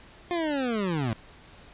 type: linear sweep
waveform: 25% pulse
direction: down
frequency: 356.8 to 105.2 Hz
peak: -22 dBFS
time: 0.31-1.13 s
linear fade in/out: 0 ms
effects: pink hiss -51 dBFS RMS until 1.73 s + resampled to 8000 Hz